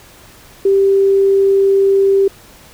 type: tone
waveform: sine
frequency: 392 Hz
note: G4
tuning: in tune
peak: -8 dBFS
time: 0.65-2.28 s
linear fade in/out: 5 ms
effects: pink hiss -42 dBFS RMS until 2.73 s